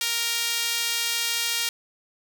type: tone with high-pass filter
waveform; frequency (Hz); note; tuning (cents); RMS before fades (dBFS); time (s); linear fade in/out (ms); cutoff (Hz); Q
sawtooth; 466.2; A#4; 0; -26; 0.01-1.69; 2; 3000; 1
effects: none